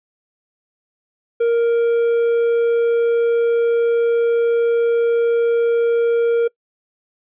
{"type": "tone", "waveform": "triangle", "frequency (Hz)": 466.9, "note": "A#4", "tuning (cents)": 3, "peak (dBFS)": -11, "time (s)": [1.4, 6.48], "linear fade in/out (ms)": 10, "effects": ["noise-tail reverb RT60 0.1 s tail -24 dB re dry", "resampled to 8000 Hz"]}